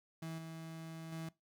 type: tone with level steps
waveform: 35% pulse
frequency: 162.5 Hz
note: E3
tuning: 24 cents flat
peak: -40 / -44 / -40 dBFS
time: 0.22-1.29 s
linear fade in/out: 5 ms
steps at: 0.38 / 1.12 s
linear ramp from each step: 5 ms
effects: noise-tail reverb RT60 0.2 s tail -20 dB re dry